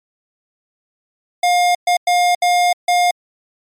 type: tone bursts at uneven times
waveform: square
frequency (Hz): 710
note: F5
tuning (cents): +28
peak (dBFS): -12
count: 5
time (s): 1.43-1.75 / 1.87-1.97 / 2.07-2.35 / 2.42-2.73 / 2.88-3.11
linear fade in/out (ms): 5
effects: low-pass 11000 Hz 12 dB/octave + MP3 96 kbps